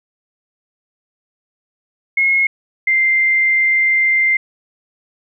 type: tone pair in turn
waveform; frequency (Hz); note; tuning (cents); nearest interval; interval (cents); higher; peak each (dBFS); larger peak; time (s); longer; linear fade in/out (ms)
sine; 2164 / 2091; C#7 / C7; -42 / -2; minor second; 60; first; -11; neither; 2.17-2.47 / 2.87-4.37; second; 5
effects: none